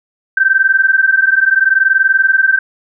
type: tone pair together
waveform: sine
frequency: 1547.3 / 1568 Hz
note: G6 / G6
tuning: -23 / 0 cents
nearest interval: unison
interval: 23 cents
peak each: -11 dBFS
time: 0.37-2.59 s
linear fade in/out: 5 ms
effects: none